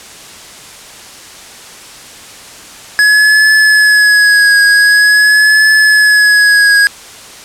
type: tone with vibrato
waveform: square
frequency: 1686 Hz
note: G#6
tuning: 26 cents sharp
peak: -5 dBFS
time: 2.99-6.87 s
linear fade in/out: 0 ms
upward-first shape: triangle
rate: 0.46 Hz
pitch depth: 43 cents each way
effects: white hiss -32 dBFS RMS until 7.44 s + low-pass 9000 Hz 12 dB/octave